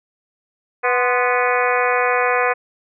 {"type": "harmonic tone with a mistuned harmonic", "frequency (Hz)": 246.7, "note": "B3", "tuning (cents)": -2, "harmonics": [2, 3, 4, 5, 6, 7, 8, 9, 10], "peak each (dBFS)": [-20, -22, -23, -24, -25, -25, -26, -27, -27], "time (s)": [0.83, 2.54], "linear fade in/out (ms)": 20, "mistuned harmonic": 4, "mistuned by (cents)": 84, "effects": []}